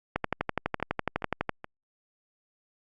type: two click trains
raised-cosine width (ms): 0.5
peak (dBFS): -22 / -11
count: 3 / 17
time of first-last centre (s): 0.8-1.644 / 0.16-1.493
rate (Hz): 2.37 / 12
effects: Opus 48 kbps